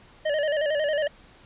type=tone with vibrato; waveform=square; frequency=598 Hz; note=D5; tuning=31 cents sharp; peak=-23 dBFS; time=0.25-1.08 s; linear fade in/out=10 ms; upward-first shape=square; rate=11 Hz; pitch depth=67 cents each way; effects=pink hiss -53 dBFS RMS until 1.45 s + resampled to 8000 Hz